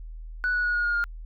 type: tone with pitch steps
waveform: sine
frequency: 1480 / 1466.4 / 1452.9 / 1439.5 / 1426.3 / 1413.2 Hz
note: F#6 / F#6 / F#6 / F#6 / F6 / F6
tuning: 0 / -16 / -32 / -48 / +36 / +20 cents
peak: -21 dBFS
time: 0.44-1.04 s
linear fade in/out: 0 ms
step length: 100 ms
effects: tanh soft clip ceiling -19 dBFS + added 40 Hz sine -36 dBFS peak until 1.25 s